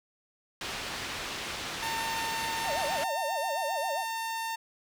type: low-pass noise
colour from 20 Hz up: white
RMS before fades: -37 dBFS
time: 0.61-3.04 s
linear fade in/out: 2 ms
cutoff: 3900 Hz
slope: 12 dB/octave
type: tone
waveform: sawtooth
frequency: 905 Hz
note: A5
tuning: 48 cents sharp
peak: -28 dBFS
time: 1.82-4.56 s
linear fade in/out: 10 ms
type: tone with vibrato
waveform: sine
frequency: 659.3 Hz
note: E5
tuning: in tune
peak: -31 dBFS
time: 2.63-4.05 s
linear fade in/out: 50 ms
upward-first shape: sine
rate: 7.5 Hz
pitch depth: 300 cents each way
effects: none